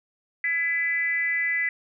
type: tone with frequency modulation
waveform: sine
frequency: 2000 Hz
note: B6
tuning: 21 cents sharp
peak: -22 dBFS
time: 0.44-1.69 s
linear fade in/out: 2 ms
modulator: 326 Hz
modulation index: 0.55
effects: none